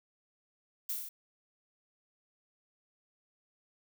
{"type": "noise with echo", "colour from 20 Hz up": "violet", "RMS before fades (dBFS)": -35, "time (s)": [0.89, 0.93], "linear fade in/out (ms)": 5, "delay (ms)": 32, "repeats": 5, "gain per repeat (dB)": -2, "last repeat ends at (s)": 1.09, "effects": []}